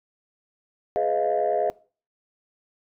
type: chord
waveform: sine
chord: F half-diminished seventh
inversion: first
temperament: just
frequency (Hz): 419.1 / 502.9 / 628.6 / 698.5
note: Ab4 / Cb5 / Eb5 / F5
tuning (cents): +16 / +31 / +18 / 0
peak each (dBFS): -26 / -28 / -24 / -24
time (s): 0.96-1.7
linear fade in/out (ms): 0
effects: noise-tail reverb RT60 0.4 s tail -23 dB re dry + tanh soft clip ceiling -14 dBFS